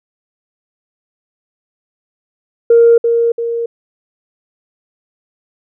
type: tone with echo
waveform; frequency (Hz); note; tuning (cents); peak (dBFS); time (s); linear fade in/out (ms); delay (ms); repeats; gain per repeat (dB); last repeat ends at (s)
sine; 466.2; A#4; 0; -3; 2.7-2.98; 5; 340; 2; -6; 3.66
effects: tanh soft clip ceiling 0 dBFS